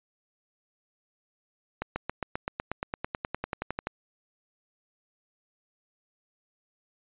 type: accelerating click train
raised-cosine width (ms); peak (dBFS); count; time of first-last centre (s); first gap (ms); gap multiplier
0.5; -15; 20; 1.82-3.87; 140; 0.97
effects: resampled to 8000 Hz